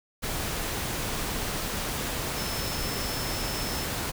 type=tone in noise; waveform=sine; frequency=5274 Hz; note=E8; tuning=in tune; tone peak=-37 dBFS; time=2.36-3.85 s; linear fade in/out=20 ms; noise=pink; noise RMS=-31 dBFS; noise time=0.22-4.12 s; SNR=-9 dB; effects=none